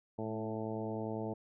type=harmonic tone with a mistuned harmonic; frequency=110 Hz; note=A2; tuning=in tune; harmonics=1 / 2 / 3 / 4 / 5 / 6 / 7 / 8; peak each=-43 / -41 / -43 / -42 / -46 / -45 / -50 / -48 dBFS; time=0.18-1.34 s; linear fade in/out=10 ms; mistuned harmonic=2; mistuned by=-17 cents; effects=none